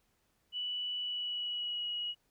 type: tone with pitch glide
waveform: sine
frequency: 2960 to 2906 Hz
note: F#7 to F#7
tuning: 0 to -32 cents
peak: -34 dBFS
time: 0.52-2.15 s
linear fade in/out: 50 ms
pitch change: -32 cents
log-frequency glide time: 0.98-1.87 s
effects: pink hiss -75 dBFS RMS until 2.3 s